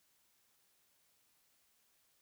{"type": "silence", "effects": ["white hiss -74 dBFS RMS until 2.21 s"]}